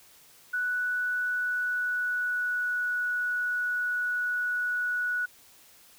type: tone with pitch glide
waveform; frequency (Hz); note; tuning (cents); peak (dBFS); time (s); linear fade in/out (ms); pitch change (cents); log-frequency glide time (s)
sine; 1480 to 1469.8; F#6 to F#6; 0 to -12; -26; 0.53-5.26; 10; -12; 1.24-2.99
effects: white hiss -56 dBFS RMS until 5.98 s